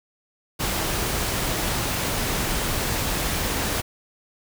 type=noise; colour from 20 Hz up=pink; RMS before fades=-25 dBFS; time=0.59-3.82 s; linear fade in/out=20 ms; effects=none